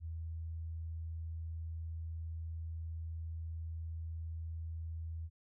sine tone, 81.5 Hz, E2, 19 cents flat, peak -39 dBFS, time 0-5.3 s, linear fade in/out 50 ms, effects none

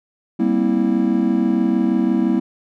triangle chord, C dominant seventh, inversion second, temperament just, 196.22 / 235.5 / 261.6 / 327 Hz, G3 / Bb3 / C4 / E4, +2 / +18 / 0 / -14 cents, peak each -19 / -17 / -20 / -18 dBFS, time 0.39-2.4 s, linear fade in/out 10 ms, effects none

